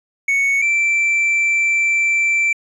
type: tone pair in turn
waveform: triangle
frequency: 2219 / 2340 Hz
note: C#7 / D7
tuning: +1 / -7 cents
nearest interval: minor second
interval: 92 cents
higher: second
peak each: -12 dBFS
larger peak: neither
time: 0.28-0.62 / 0.62-2.53 s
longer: second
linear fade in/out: 5 ms
effects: resampled to 24000 Hz